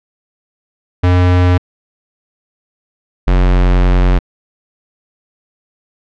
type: tone pair in turn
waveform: square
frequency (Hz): 89.8 / 45.28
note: F2 / F#1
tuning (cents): +49 / -37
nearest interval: octave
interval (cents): 1186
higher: first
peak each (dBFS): -8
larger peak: neither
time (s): 1.03-1.58 / 3.27-4.19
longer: second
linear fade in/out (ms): 10
effects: low-pass 3000 Hz 12 dB/octave